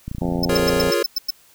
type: click train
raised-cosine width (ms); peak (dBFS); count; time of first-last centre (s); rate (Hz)
5; -16; 24; 0.08-0.873; 29
type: harmonic tone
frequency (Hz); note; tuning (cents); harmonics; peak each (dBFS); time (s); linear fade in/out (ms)
87.2; F2; -2; 2 / 3 / 4 / 5 / 6 / 7 / 8 / 9 / 10; -25 / -26 / -29 / -33 / -32 / -34 / -35 / -36 / -38; 0.21-0.91; 5
type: tone bursts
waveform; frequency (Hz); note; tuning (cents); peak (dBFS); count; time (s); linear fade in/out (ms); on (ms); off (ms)
square; 5274; E8; 0; -18; 8; 0.43-1.306; 5; 22; 100
type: chord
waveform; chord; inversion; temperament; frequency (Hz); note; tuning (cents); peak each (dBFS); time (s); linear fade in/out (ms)
square; Bb minor seventh; second; equal; 349.2 / 415.3 / 466.2 / 554.4; F4 / Ab4 / Bb4 / Db5; 0 / 0 / 0 / 0; -24; 0.49-1.03; 5
effects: white hiss -53 dBFS RMS until 1.54 s